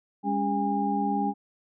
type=tone cluster; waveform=sine; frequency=202.9 / 280.8 / 405 / 812 Hz; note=G#3 / C#4 / G#4 / G#5; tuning=-40 / +22 / -43 / -39 cents; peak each=-28 / -30 / -36 / -27 dBFS; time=0.23-1.34 s; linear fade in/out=50 ms; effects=none